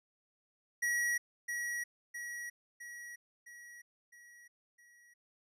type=tone with echo; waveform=square; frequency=1916 Hz; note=A#6; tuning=47 cents sharp; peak=-31 dBFS; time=0.82-1.18 s; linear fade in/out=10 ms; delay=660 ms; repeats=6; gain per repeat=-5 dB; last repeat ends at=5.14 s; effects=resampled to 32000 Hz